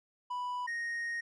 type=tone pair in turn; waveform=triangle; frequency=987.8 / 1864.7 Hz; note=B5 / A#6; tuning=0 / 0 cents; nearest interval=major seventh; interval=1100 cents; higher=second; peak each=-32 / -32 dBFS; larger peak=neither; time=0.3-0.67 / 0.67-1.21 s; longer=second; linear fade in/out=10 ms; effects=resampled to 22050 Hz